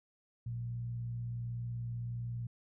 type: tone with frequency modulation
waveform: sine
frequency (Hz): 118.2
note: A#2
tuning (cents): +24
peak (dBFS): -36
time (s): 0.46-2.47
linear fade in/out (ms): 5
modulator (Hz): 61.4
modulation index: 0.29
effects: none